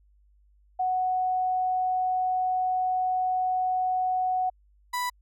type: tone pair in turn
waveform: sine / 35% pulse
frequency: 740 / 987.8 Hz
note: F#5 / B5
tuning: 0 / 0 cents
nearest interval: perfect fourth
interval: 500 cents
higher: second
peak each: -23 / -25 dBFS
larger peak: first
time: 0.79-4.5 / 4.93-5.1 s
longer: first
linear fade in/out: 10 ms
effects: added 50 Hz sine -58 dBFS peak until 5.21 s